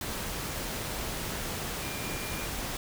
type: tone in noise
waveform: sine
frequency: 2399 Hz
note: D7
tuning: 36 cents sharp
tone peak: -43 dBFS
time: 1.82-2.46 s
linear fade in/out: 2 ms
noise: pink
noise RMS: -35 dBFS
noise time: 0.01-2.77 s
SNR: -11 dB
effects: none